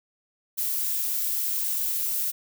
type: noise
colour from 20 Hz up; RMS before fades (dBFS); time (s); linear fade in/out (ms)
violet; -27; 0.57-2.32; 20
effects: none